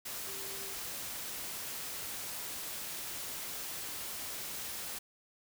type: tone in noise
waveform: sine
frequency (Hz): 392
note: G4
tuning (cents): 0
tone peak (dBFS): -50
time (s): 0.27-0.74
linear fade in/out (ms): 10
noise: white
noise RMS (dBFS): -41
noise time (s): 0.05-4.99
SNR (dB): -12
effects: none